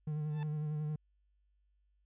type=tone with vibrato; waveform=triangle; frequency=151.8 Hz; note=D#3; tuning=42 cents flat; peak=-32 dBFS; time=0.07-0.96 s; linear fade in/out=5 ms; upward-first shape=sine; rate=11 Hz; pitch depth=26 cents each way
type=tone with exponential growth; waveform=sawtooth; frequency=880 Hz; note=A5; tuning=in tune; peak=-40 dBFS; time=0.24-0.43 s; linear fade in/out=0 ms; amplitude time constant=40 ms
effects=added 50 Hz sine -70 dBFS peak until 2.05 s + resampled to 8000 Hz